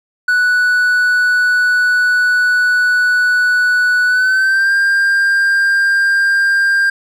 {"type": "tone with pitch glide", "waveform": "triangle", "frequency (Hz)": [1480, 1595.4], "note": ["F#6", "G6"], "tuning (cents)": [0, 30], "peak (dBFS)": -8, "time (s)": [0.28, 6.9], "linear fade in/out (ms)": 5, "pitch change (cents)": 130, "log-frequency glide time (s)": [4.06, 4.73], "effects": []}